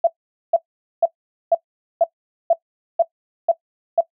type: tone bursts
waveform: sine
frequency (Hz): 670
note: E5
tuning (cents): +28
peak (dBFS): -10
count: 9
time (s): 0.04-4.008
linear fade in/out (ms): 5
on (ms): 32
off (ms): 460
effects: noise-tail reverb RT60 0.1 s tail -19 dB re dry

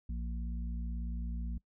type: harmonic tone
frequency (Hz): 58.2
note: A#1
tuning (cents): -2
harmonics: 1 / 3 / 4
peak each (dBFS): -35 / -45 / -47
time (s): 0.09-1.58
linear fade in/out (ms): 5
effects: noise-tail reverb RT60 0.1 s tail -23 dB re dry

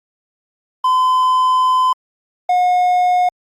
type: tone pair in turn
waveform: triangle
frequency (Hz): 1021 / 722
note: C6 / F#5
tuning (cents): -43 / -43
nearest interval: tritone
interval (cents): 600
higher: first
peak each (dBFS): -9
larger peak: neither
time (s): 0.84-1.93 / 2.49-3.29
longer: first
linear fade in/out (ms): 5
effects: Opus 32 kbps

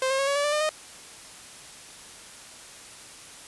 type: tone with pitch steps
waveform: sawtooth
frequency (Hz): 523.3 / 535.8 / 548.7 / 561.8 / 575.3 / 589.1 / 603.2 / 617.7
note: C5 / C5 / C#5 / C#5 / D5 / D5 / D5 / D#5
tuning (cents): 0 / +41 / -18 / +23 / -36 / +5 / +46 / -13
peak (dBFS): -19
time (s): 0.02-0.692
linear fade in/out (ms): 2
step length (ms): 84
effects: white hiss -45 dBFS RMS until 3.47 s + resampled to 24000 Hz

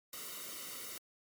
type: noise with comb filter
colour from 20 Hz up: white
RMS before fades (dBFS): -45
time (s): 0.13-0.98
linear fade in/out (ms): 2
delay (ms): 1.2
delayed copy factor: -0.75
effects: MP3 96 kbps

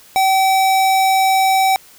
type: tone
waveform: square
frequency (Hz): 767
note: G5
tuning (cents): -38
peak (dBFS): -12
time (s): 0.16-1.76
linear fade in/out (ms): 0
effects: white hiss -45 dBFS RMS until 1.98 s

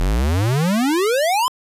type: exponential sweep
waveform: square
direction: up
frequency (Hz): 41.15 to 1058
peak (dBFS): -16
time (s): 0-1.48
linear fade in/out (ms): 0
effects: resampled to 32000 Hz

